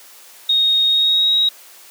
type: tone with pitch glide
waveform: sine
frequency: 3729 to 3810 Hz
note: A#7 to A#7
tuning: 0 to +37 cents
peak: -12 dBFS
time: 0.49-1.49 s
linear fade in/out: 5 ms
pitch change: +37 cents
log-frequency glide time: 0.88-1.36 s
effects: white hiss -43 dBFS RMS until 1.9 s + high-pass 400 Hz 12 dB/octave